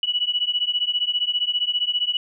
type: beating tone pair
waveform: sine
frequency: 2935 / 2950 Hz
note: F#7 / F#7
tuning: -15 / -6 cents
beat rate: 15 Hz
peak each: -23 / -23 dBFS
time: 0.03-2.17 s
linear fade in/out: 2 ms
effects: none